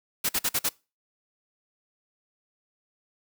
white noise bursts, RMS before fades -25 dBFS, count 5, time 0.24-0.692 s, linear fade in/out 10 ms, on 52 ms, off 48 ms, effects noise-tail reverb RT60 0.3 s tail -24 dB re dry

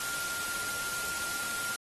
sine tone in noise, 1396.9 Hz, F6, in tune, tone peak -37 dBFS, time 0-1.76 s, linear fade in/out 2 ms, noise white, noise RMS -36 dBFS, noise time 0-1.76 s, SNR -4 dB, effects AAC 32 kbps

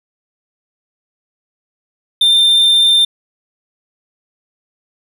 triangle tone, 3592 Hz, A7, 35 cents sharp, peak -6 dBFS, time 2.21-3.05 s, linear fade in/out 5 ms, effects none

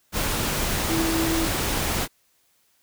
sine tone in noise, 327.1 Hz, E4, 13 cents flat, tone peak -23 dBFS, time 0.88-1.49 s, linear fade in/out 50 ms, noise pink, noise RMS -25 dBFS, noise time 0.12-2.08 s, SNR -1 dB, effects white hiss -65 dBFS RMS until 2.82 s

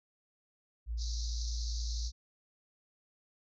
sine tone, 57 Hz, A#1, 38 cents flat, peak -33 dBFS, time 0.86-2.12 s, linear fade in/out 50 ms
white band-pass noise, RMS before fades -45 dBFS, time 0.97-2.12 s, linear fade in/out 50 ms, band 3900 to 6300 Hz, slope 96 dB/octave
effects none

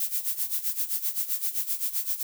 violet noise with tremolo, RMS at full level -26 dBFS, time 0-2.23 s, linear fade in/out 2 ms, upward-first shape sine, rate 7.7 Hz, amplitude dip 80%, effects none

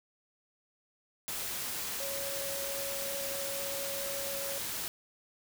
sine tone in noise, 554.4 Hz, C#5, in tune, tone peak -39 dBFS, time 2-4.58 s, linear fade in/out 0 ms, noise white, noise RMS -37 dBFS, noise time 1.28-4.88 s, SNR -5 dB, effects none

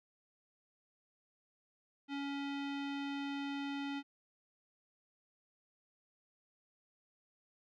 square tone with low-pass filter, 280.6 Hz, C#4, 21 cents sharp, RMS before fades -40 dBFS, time 2.08-4.03 s, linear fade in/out 50 ms, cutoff 3200 Hz, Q 2, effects none

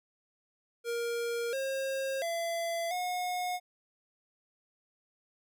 square tone with pitch steps, 469.7 / 537 / 675 / 723 Hz, A#4 / C5 / E5 / F#5, +13 / +45 / +41 / -40 cents, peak -32 dBFS, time 0.84-3.6 s, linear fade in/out 50 ms, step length 690 ms, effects none

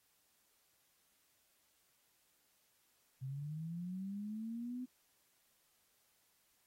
sine linear sweep, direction up, 128.8 to 255.2 Hz, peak -40 dBFS, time 3.21-4.86 s, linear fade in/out 20 ms, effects white hiss -75 dBFS RMS until 6.66 s + AAC 48 kbps

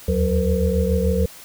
sine tone cluster, 75 / 82 / 183.4 / 458.7 / 504 Hz, D2 / E2 / F#3 / A#4 / B4, +37 / -9 / -15 / -28 / +35 cents, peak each -21 / -25 / -22 / -23 / -25 dBFS, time 0.08-1.26 s, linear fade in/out 5 ms, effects white hiss -42 dBFS RMS until 1.44 s

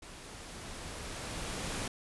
pink noise with level ramp, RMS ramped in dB -49 to -36 dBFS, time 0.02-1.88 s, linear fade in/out 5 ms, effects resampled to 24000 Hz

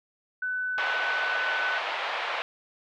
sine tone, 1500 Hz, F#6, 23 cents sharp, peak -27 dBFS, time 0.42-1.78 s, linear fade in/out 5 ms
pink band-pass noise, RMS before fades -31 dBFS, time 0.78-2.42 s, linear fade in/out 0 ms, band 630 to 3300 Hz, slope 24 dB/octave
effects none

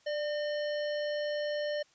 harmonic tone with a mistuned harmonic, 607 Hz, D#5, 43 cents flat, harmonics 1 / 3 / 5 / 7 / 9, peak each -31 / -41 / -45 / -48 / -50 dBFS, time 0.06-1.83 s, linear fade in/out 10 ms, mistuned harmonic 1, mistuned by -44 cents, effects white hiss -65 dBFS RMS until 1.94 s + resampled to 16000 Hz

